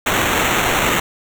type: noise with sample-and-hold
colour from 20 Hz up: violet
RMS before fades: -17 dBFS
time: 0.06-1 s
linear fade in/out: 5 ms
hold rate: 4900 Hz
effects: none